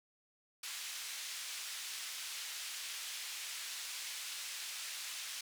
pink band-pass noise, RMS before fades -44 dBFS, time 0.63-5.41 s, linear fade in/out 5 ms, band 2500 to 10000 Hz, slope 12 dB/octave, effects none

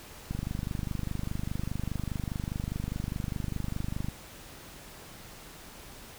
click train, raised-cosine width 5 ms, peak -20 dBFS, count 95, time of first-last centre 0.31-4.085 s, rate 24.9 Hz, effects pink hiss -48 dBFS RMS until 6.18 s

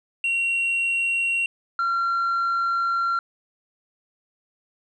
sine tone pair in turn, 2743 / 1371.5 Hz, F7 / F6, -32 / -32 cents, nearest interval octave, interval 1200 cents, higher first, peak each -18 dBFS, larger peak neither, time 0.24-1.46 / 1.79-3.19 s, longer second, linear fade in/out 2 ms, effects tanh soft clip ceiling -19 dBFS

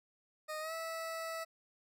20% pulse tone with pitch glide, 618 to 653.2 Hz, D#5 to E5, -12 to -16 cents, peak -34 dBFS, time 0.48-1.45 s, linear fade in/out 20 ms, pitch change +96 cents, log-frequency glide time 0.6-0.73 s, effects none

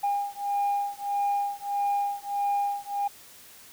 sine beating tone pair, 808 / 809.6 Hz, G#5 / G#5, -48 / -44 cents, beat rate 1.6 Hz, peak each -27 dBFS, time 0.03-3.08 s, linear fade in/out 10 ms, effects tanh soft clip ceiling -20 dBFS + white hiss -50 dBFS RMS until 3.72 s

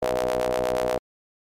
sawtooth ring-modulated tone, 62.2 Hz, B1, 13 cents sharp, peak -15 dBFS, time 0.02-0.98 s, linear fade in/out 5 ms, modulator 564 Hz, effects MP3 96 kbps

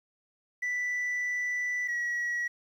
sine tone pair in turn, 1975.5 / 1920.4 Hz, B6 / B6, 0 / -49 cents, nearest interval unison, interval 49 cents, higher first, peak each -26 dBFS, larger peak neither, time 0.62-1.88 / 1.88-2.48 s, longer first, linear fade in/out 10 ms, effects tanh soft clip ceiling -27 dBFS + 10-bit

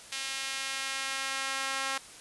sawtooth tone with high-pass filter sweep, 269.2 Hz, C4, 49 cents sharp, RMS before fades -34 dBFS, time 0.12-1.98 s, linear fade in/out 5 ms, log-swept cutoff 2600 to 1200 Hz, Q 0.93, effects white hiss -49 dBFS RMS until 2.2 s + resampled to 24000 Hz

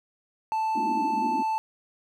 triangle tone, 880 Hz, A5, in tune, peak -22 dBFS, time 0.52-1.58 s, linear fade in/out 0 ms
white band-pass noise, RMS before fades -32 dBFS, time 0.75-1.43 s, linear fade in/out 5 ms, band 210 to 350 Hz, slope 96 dB/octave
effects none

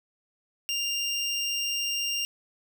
25% pulse tone, 2794 Hz, F7, in tune, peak -23 dBFS, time 0.69-2.25 s, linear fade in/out 0 ms, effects none

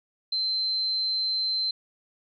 sine tone, 4100 Hz, C8, 36 cents flat, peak -24 dBFS, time 0.32-1.71 s, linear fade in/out 5 ms, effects none

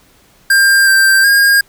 square tone with pitch steps, 1595 / 1574 / 1621 Hz, G6 / G6 / G#6, +30 / +7 / -42 cents, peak -7 dBFS, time 0.5-1.61 s, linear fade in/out 5 ms, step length 370 ms, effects pink hiss -49 dBFS RMS until 1.68 s

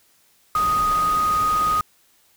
sine tone in noise, 1244.5 Hz, D#6, in tune, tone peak -17 dBFS, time 0.55-1.81 s, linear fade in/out 2 ms, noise pink, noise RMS -32 dBFS, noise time 0.55-1.81 s, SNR +12 dB, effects white hiss -59 dBFS RMS until 2.36 s

